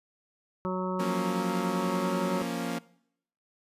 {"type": "harmonic tone", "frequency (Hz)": 185, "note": "F#3", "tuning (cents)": 0, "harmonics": [1, 2, 3, 5, 6, 7], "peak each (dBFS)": [-31, -34, -36, -38, -39, -39], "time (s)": [0.65, 2.42], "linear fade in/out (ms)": 0}
{"type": "chord", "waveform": "sawtooth", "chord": "Bb minor", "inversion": "second", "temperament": "equal", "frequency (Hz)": [174.61, 233.1, 277.2], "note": ["F3", "Bb3", "Db4"], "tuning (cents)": [0, 0, 0], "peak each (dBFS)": [-31, -30, -32], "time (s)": [0.99, 2.79], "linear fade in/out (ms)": 10}
{"effects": ["noise-tail reverb RT60 0.7 s tail -21 dB re dry", "resampled to 32000 Hz"]}